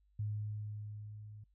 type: tone with level ramp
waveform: sine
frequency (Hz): 105.4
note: G#2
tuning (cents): +26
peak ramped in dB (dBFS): -34 to -49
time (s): 0.19-1.44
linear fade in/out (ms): 5
effects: noise-tail reverb RT60 0.1 s tail -26 dB re dry + added 50 Hz sine -68 dBFS peak until 1.54 s